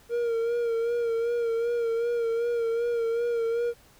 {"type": "tone with vibrato", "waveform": "triangle", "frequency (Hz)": 466.2, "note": "A#4", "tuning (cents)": 0, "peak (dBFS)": -22, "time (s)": [0.09, 3.74], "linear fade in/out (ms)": 50, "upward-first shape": "sine", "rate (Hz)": 2.6, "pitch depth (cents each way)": 39, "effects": ["pink hiss -57 dBFS RMS until 3.99 s"]}